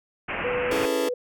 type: low-pass noise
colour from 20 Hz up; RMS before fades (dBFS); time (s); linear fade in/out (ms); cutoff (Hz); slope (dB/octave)
white; -30; 0.28-0.86; 10; 2800; 96
type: tone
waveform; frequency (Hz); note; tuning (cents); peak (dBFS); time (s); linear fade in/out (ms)
sine; 494; B4; 0; -25; 0.44-1.14; 5
type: chord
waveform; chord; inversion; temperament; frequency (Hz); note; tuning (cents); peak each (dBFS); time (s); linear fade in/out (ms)
sawtooth; A major seventh; first; just; 275 / 330 / 412.5 / 440; C#4 / E4 / G#4 / A4; -14 / +2 / -12 / 0; -26; 0.71-1.09; 5
effects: none

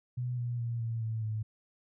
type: tone with pitch steps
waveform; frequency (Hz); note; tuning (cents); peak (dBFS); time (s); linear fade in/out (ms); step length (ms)
sine; 123.8 / 120.62 / 117.53 / 114.51 / 111.57 / 108.71; B2 / B2 / A#2 / A#2 / A2 / A2; +5 / -40 / +15 / -30 / +25 / -20; -31; 0.17-1.43; 10; 210
effects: none

